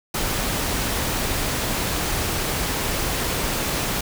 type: noise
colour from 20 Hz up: pink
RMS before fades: -24 dBFS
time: 0.14-4.01 s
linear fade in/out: 5 ms
effects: none